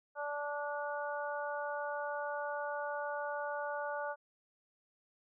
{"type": "harmonic tone", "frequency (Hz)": 291.2, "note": "D4", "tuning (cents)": -15, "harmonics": [2, 3, 4, 5], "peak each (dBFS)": [-39, -41, -45, -42], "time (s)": [0.15, 4.16], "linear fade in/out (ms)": 50, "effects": []}